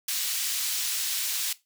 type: high-pass noise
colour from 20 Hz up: pink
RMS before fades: -29 dBFS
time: 0.08-1.53 s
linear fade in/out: 5 ms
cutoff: 3500 Hz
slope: 12 dB/octave
effects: noise-tail reverb RT60 0.2 s tail -17 dB re dry